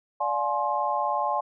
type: chord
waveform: sine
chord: D half-diminished seventh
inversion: none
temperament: just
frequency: 587.3 / 704.8 / 845.8 / 1057.2 Hz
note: D5 / F5 / Ab5 / C6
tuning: 0 / +16 / +31 / +18 cents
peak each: -31 / -31 / -27 / -28 dBFS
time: 0.2-1.41 s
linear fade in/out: 10 ms
effects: none